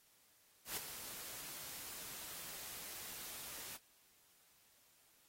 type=noise with ADSR envelope; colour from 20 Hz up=white; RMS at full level=-40 dBFS; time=0.65-3.78 s; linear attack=120 ms; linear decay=11 ms; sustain=-9 dB; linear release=28 ms; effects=white hiss -70 dBFS RMS until 5.28 s + AAC 48 kbps